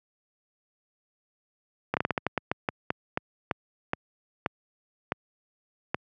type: slowing click train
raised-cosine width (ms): 0.5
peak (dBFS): -10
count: 17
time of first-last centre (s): 1.94-5.945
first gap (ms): 29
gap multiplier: 1.25
effects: high-pass 100 Hz 12 dB/octave